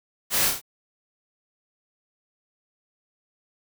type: noise with echo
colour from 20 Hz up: white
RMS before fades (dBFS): -23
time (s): 0.3-0.52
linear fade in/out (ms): 50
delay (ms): 32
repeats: 3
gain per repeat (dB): -4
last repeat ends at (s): 0.616
effects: none